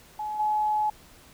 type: tone with level steps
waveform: sine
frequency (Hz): 850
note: G#5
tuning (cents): +40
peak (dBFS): -29 / -22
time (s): 0.19-0.9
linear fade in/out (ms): 5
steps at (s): 0.39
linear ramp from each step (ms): 10
effects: pink hiss -53 dBFS RMS until 1.33 s